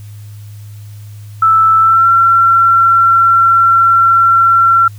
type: tone with pitch glide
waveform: sine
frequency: 1319 to 1358.4 Hz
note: E6 to F6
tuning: +1 to -48 cents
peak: -5 dBFS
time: 1.42-4.88 s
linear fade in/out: 5 ms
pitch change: +51 cents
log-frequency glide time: 1.79-2.07 s
effects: added 104 Hz sine -28 dBFS peak until 4.98 s + white hiss -46 dBFS RMS until 4.98 s